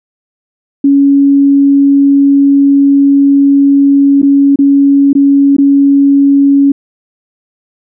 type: tone with dropouts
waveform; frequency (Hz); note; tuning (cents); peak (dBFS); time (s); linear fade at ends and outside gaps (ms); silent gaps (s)
sine; 279.2; C#4; +13; -3; 0.84-6.72; 5; 4.218-4.228 / 4.559-4.588 / 5.131-5.151 / 5.567-5.583
effects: none